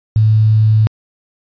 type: tone with quantisation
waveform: sine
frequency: 108.8 Hz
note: A2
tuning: 19 cents flat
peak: -7 dBFS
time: 0.16-0.87 s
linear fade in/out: 0 ms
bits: 6
effects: resampled to 11025 Hz